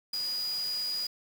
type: tone in noise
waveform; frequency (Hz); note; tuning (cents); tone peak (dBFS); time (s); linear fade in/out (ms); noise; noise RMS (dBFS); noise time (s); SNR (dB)
sine; 4902; D#8; -27; -30; 0.13-1.07; 5; white; -44; 0.13-1.07; +11
effects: none